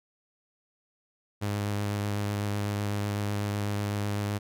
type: tone with vibrato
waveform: sawtooth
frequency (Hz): 102.6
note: G#2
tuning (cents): -21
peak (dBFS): -24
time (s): 1.41-4.39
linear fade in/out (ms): 20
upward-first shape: sine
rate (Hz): 8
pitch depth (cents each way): 14
effects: none